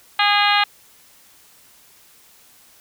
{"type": "harmonic tone", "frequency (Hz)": 410.1, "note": "G#4", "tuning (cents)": -22, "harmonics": [2, 3, 4, 5, 6, 7, 8, 9, 10], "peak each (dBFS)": [-19, -21, -22, -23, -24, -24, -25, -26, -26], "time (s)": [0.19, 0.64], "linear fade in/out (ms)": 5, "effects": ["white hiss -51 dBFS RMS until 2.8 s"]}